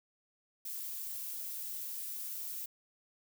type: noise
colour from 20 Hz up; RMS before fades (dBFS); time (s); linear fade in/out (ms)
violet; -41; 0.65-2.66; 5
effects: none